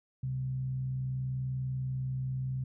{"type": "tone with frequency modulation", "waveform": "sine", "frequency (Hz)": 130.7, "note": "C3", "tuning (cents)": -1, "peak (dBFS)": -31, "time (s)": [0.23, 2.64], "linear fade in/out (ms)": 5, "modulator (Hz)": 60.6, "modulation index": 0.25, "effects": []}